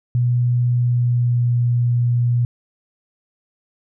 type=tone with pitch glide; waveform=sine; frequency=122.1 to 120.7 Hz; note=B2 to B2; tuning=-19 to -39 cents; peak=-14 dBFS; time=0.15-2.45 s; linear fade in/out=0 ms; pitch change=-20 cents; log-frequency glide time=0.73-1.56 s; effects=none